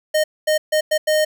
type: tone bursts at uneven times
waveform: square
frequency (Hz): 616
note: D#5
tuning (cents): -17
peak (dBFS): -15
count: 5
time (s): 0.14-0.24 / 0.47-0.58 / 0.72-0.81 / 0.91-0.98 / 1.07-1.25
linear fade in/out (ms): 10
effects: none